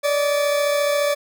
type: tone pair together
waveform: 40% pulse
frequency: 577.6 / 612 Hz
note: D5 / D#5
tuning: -29 / -29 cents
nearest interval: minor second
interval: 100 cents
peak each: -17 / -27 dBFS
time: 0.03-1.15 s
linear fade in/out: 20 ms
effects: none